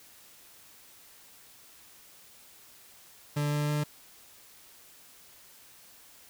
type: tone with pitch steps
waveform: 40% pulse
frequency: 146.83 / 147.77 / 148.71 Hz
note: D3 / D3 / D3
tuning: 0 / +11 / +22 cents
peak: -26 dBFS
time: 3.36-3.84 s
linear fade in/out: 10 ms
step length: 160 ms
effects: white hiss -55 dBFS RMS until 6.29 s